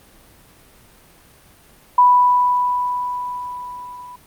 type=tone with level ramp; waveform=sine; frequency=987.8 Hz; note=B5; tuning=in tune; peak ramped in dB=-7 to -34 dBFS; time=1.98-4.16 s; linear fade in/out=5 ms; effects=pink hiss -49 dBFS RMS until 4.26 s + Opus 32 kbps